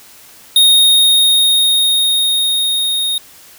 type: tone with level ramp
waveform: square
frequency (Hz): 3715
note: A#7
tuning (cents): -7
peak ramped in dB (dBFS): -6 to -15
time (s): 0.56-3.18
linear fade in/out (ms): 2
effects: white hiss -41 dBFS RMS until 3.58 s